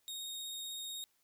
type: tone with vibrato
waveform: sawtooth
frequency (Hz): 3729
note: A#7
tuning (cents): 0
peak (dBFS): -38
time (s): 0.08-1.04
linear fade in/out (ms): 0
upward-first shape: sine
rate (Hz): 16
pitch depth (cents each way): 16
effects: white hiss -75 dBFS RMS until 1.23 s